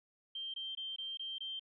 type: tone bursts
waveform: sine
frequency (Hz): 3149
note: G7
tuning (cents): +7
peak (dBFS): -39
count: 6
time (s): 0.35-1.595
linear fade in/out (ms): 5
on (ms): 190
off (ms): 21
effects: none